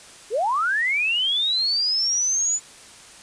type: linear sweep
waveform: sine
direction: up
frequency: 378.1 to 7040 Hz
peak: -19 dBFS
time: 0.3-2.6 s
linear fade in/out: 50 ms
effects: white hiss -45 dBFS RMS until 3.22 s + resampled to 22050 Hz